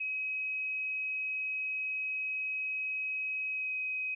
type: tone with pitch glide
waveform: sine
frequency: 2542 to 2526 Hz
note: D#7 to D#7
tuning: +36 to +26 cents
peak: -32 dBFS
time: 0-4.15 s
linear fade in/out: 10 ms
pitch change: -10 cents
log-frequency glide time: 3.51-3.73 s
effects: none